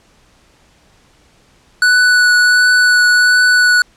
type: tone with vibrato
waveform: square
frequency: 1480 Hz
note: F#6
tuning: in tune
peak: -8 dBFS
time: 1.82-3.82 s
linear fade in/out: 2 ms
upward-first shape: triangle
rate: 1.4 Hz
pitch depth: 12 cents each way
effects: pink hiss -51 dBFS RMS until 3.96 s + low-pass 8000 Hz 12 dB/octave